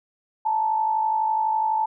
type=tone pair together; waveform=sine; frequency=874 / 926 Hz; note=A5 / A#5; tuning=-12 / -12 cents; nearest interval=minor second; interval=100 cents; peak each=-20 / -29 dBFS; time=0.45-1.86 s; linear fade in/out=10 ms; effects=none